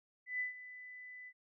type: tone with ADSR envelope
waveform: sine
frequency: 1998 Hz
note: B6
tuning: 20 cents sharp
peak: -33 dBFS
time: 0.26-1.33 s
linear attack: 140 ms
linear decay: 130 ms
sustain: -15 dB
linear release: 55 ms
effects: none